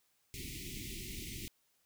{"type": "band-stop noise", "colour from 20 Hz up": "pink", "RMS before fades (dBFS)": -44, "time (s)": [0.34, 1.48], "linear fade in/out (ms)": 0, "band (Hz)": [400, 2000], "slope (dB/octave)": 96, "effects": ["white hiss -75 dBFS RMS until 1.85 s"]}